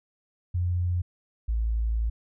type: tone pair in turn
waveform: sine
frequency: 88.6 / 55.81 Hz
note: F2 / A1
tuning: +25 / +25 cents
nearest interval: minor sixth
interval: 800 cents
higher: first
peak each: -23 dBFS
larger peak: neither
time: 0.54-1.02 / 1.48-2.1 s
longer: second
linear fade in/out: 10 ms
effects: none